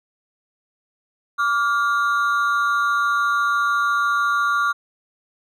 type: ring-modulated tone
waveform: triangle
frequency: 1283 Hz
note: E6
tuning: 47 cents flat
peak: -12 dBFS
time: 1.38-4.73 s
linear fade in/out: 20 ms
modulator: 123 Hz
effects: none